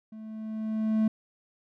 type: tone with level ramp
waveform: triangle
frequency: 218.4 Hz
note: A3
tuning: 13 cents flat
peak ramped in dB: -39 to -18 dBFS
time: 0.12-1.08 s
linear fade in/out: 5 ms
effects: none